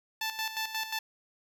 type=tone with tremolo; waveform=10% pulse; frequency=880 Hz; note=A5; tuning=in tune; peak=-22 dBFS; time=0.21-0.99 s; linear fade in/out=5 ms; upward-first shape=square; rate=5.6 Hz; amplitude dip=65%; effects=none